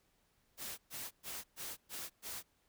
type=noise bursts; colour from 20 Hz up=white; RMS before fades=-44 dBFS; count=6; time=0.57-2.43 s; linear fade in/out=50 ms; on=210 ms; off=120 ms; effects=pink hiss -75 dBFS RMS until 2.68 s